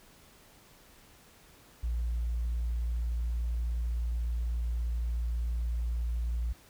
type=tone; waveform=sine; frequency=58.27 Hz; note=A#1; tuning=in tune; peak=-27 dBFS; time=1.83-6.53 s; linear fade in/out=10 ms; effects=tanh soft clip ceiling -26 dBFS + pink hiss -58 dBFS RMS until 6.69 s